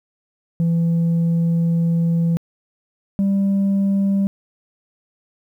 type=tone pair in turn; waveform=sine; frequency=167.6 / 196.79 Hz; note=E3 / G3; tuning=+29 / +7 cents; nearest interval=minor third; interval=278 cents; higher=second; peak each=-12 dBFS; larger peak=neither; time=0.6-2.37 / 3.19-4.27 s; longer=first; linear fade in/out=0 ms; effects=tanh soft clip ceiling -14 dBFS + 9-bit